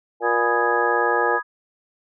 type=harmonic tone; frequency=118.3 Hz; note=A#2; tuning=26 cents sharp; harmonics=3 / 4 / 5 / 6 / 7; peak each=-27 / -23 / -29 / -31 / -24 dBFS; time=0.2-1.4 s; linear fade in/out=50 ms
type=chord; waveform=sine; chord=G# minor; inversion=first; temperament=equal; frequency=987.8 / 1244.5 / 1661.2 Hz; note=B5 / D#6 / G#6; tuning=0 / 0 / 0 cents; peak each=-27 / -25 / -23 dBFS; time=0.22-1.43 s; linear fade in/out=50 ms
effects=none